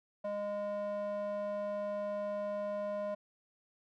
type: tone with band-pass filter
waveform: square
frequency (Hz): 205.2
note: G#3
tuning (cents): -21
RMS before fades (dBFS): -37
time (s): 0.24-3.15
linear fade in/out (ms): 10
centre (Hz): 710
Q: 8.6
effects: none